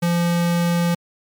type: tone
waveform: square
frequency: 172.1 Hz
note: F3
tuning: 25 cents flat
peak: -17 dBFS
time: 0.02-0.95 s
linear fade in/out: 10 ms
effects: MP3 96 kbps